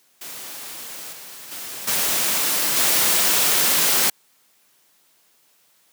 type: noise with level steps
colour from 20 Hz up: white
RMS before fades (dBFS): -35 / -39 / -33 / -21 / -18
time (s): 0.21-4.1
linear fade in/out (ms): 5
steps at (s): 1.12 / 1.51 / 1.87 / 2.76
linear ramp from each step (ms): 10
effects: white hiss -60 dBFS RMS until 5.92 s + high-pass 150 Hz 12 dB/octave